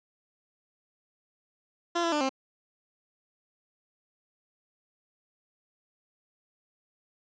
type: tone with pitch steps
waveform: 15% pulse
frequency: 343.1 / 336 / 297.8 / 265.9 Hz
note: F4 / E4 / D4 / C4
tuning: -31 / +33 / +24 / +28 cents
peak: -19 dBFS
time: 1.95-2.294 s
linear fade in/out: 10 ms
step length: 86 ms
effects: resampled to 16000 Hz